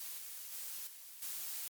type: noise with level steps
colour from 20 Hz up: blue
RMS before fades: -44 / -47 / -44 / -52 / -42 dBFS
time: 0-1.68 s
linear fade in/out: 2 ms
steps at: 0.18 / 0.52 / 0.87 / 1.22 s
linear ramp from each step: 2 ms
effects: MP3 96 kbps